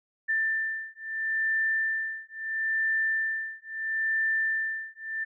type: beating tone pair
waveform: sine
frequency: 1779 / 1779.75 Hz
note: A6 / A6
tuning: +19 / +19 cents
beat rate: 0.75 Hz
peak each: -29 dBFS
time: 0.28-5.25 s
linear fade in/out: 20 ms
effects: none